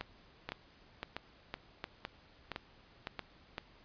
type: two click trains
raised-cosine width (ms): 0.3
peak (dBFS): -22 / -22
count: 8 / 5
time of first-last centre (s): 0.01-3.581 / 0.49-3.193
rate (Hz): 1.96 / 1.48
effects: pink hiss -62 dBFS RMS until 3.84 s + resampled to 11025 Hz

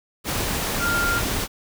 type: tone in noise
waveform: sine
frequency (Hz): 1396.9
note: F6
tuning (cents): 0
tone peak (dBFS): -21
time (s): 0.79-1.22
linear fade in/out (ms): 50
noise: pink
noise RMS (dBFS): -25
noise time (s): 0.24-1.48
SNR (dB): +1
effects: none

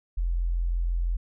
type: tone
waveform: sine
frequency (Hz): 43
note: F1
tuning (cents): -26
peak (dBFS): -23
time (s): 0.17-1.17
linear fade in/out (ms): 10
effects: none

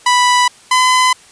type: tone pair in turn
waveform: sawtooth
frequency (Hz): 987.8 / 1014.4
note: B5 / B5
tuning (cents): 0 / +46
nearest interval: unison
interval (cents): 46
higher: second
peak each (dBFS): -5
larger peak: neither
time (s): 0.06-0.48 / 0.71-1.13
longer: neither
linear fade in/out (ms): 5
effects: white hiss -43 dBFS RMS until 1.31 s + resampled to 22050 Hz

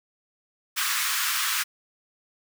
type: high-pass noise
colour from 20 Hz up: pink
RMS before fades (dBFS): -26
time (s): 0.76-1.64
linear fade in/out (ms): 20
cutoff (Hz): 1100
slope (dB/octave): 48
effects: none

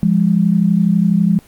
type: tone pair together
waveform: sine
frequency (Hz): 172.6 / 204.7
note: F3 / G#3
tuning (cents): -20 / -25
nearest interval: minor third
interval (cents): 295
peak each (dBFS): -13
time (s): 0.03-1.39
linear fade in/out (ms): 0
effects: pink hiss -47 dBFS RMS until 1.47 s + Opus 24 kbps

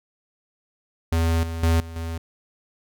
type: tone with level steps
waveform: square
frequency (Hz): 82.5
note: E2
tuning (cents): +2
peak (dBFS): -19 / -28 / -17 / -35 / -28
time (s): 1.12-2.18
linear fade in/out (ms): 5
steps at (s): 1.43 / 1.63 / 1.8 / 1.96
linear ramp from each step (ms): 2
effects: none

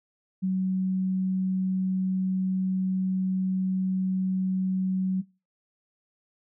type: tone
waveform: sine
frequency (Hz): 187.6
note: F#3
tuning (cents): +24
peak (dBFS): -23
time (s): 0.42-5.22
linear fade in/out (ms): 20
effects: noise-tail reverb RT60 0.3 s tail -22 dB re dry

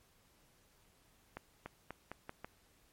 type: accelerating click train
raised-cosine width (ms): 0.5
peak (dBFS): -28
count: 6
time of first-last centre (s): 1.37-2.446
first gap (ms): 290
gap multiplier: 0.85
effects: pink hiss -69 dBFS RMS until 2.92 s + MP3 64 kbps

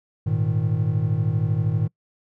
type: chord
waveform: triangle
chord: Ab suspended second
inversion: none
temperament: equal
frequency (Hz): 103.83 / 116.54 / 155.56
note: Ab2 / Bb2 / Eb3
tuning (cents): 0 / 0 / 0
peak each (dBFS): -22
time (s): 0.26-1.88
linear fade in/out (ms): 10
effects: noise-tail reverb RT60 0.1 s tail -25 dB re dry

